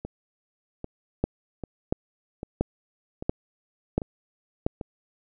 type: two click trains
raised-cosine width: 2 ms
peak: -20 / -9 dBFS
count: 7 / 6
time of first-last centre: 0.05-4.812 / 1.24-4.665 s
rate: 1.26 / 1.46 Hz
effects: none